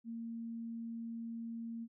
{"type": "tone", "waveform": "sine", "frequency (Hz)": 230, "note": "A#3", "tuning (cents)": -23, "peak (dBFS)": -40, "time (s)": [0.04, 1.88], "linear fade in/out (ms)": 50, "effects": []}